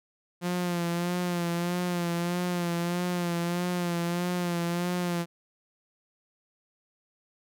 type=tone with vibrato; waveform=sawtooth; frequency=174.61 Hz; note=F3; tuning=in tune; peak=-23 dBFS; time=0.41-5.26 s; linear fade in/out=50 ms; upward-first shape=sine; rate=1.6 Hz; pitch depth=40 cents each way; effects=none